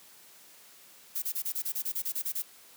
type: noise bursts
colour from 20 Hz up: violet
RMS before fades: -32 dBFS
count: 13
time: 1.15-2.423 s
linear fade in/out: 10 ms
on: 73 ms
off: 27 ms
effects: white hiss -55 dBFS RMS until 2.76 s + high-pass 150 Hz 12 dB/octave